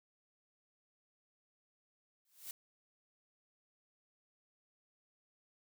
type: noise with exponential growth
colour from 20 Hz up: blue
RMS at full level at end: -42 dBFS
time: 2.25-2.51 s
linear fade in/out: 1 ms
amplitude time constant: 55 ms
effects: none